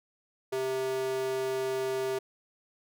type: tone with high-pass filter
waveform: square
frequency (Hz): 131.4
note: C3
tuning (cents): +8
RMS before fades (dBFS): -31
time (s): 0.52-2.19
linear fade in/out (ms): 10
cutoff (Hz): 440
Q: 3.9
effects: none